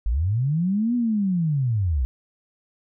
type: linear two-way sweep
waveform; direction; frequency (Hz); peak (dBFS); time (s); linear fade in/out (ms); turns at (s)
sine; up then down; 46.25 to 246.9 to 58.5; -19; 0.06-2.05; 0; 0.95
effects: none